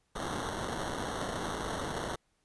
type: noise with sample-and-hold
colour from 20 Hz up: violet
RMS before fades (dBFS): -36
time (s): 0.15-2.16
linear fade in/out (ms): 10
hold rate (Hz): 2450
effects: pink hiss -75 dBFS RMS until 2.44 s + resampled to 24000 Hz